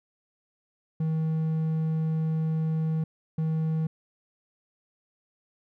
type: tone bursts at uneven times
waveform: triangle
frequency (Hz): 159.1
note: D#3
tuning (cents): +39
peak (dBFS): -22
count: 2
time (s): 1-3.04 / 3.38-3.87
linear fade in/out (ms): 5
effects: none